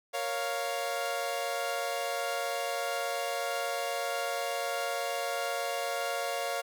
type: chord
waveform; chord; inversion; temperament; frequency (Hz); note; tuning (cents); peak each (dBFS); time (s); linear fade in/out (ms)
sawtooth; Bb minor; none; equal; 466.2 / 554.4 / 698.5; Bb4 / Db5 / F5; 0 / 0 / 0; -35 / -31 / -30; 0.13-6.62; 20
effects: none